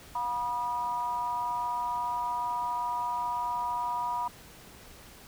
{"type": "tone with amplitude modulation", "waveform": "sine", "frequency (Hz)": 969, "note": "B5", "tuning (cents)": -33, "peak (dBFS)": -25, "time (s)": [0.15, 4.28], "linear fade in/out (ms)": 5, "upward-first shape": "sine", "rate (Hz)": 255, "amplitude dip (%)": 75, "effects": ["pink hiss -51 dBFS RMS until 5.27 s"]}